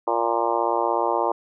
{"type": "harmonic tone with a mistuned harmonic", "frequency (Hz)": 116.54, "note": "A#2", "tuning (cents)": 0, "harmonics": [3, 4, 5, 6, 7, 8, 9, 10], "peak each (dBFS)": [-28, -28, -27, -29, -27, -26, -28, -35], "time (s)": [0.07, 1.32], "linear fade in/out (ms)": 5, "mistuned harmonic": 10, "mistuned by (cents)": 34, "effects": []}